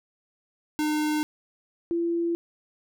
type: tone pair in turn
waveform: square / sine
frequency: 303.5 / 339.2 Hz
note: D#4 / E4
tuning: -43 / +50 cents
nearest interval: major second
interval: 193 cents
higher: second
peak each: -24 / -23 dBFS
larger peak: second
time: 0.79-1.23 / 1.91-2.35 s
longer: neither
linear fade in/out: 0 ms
effects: none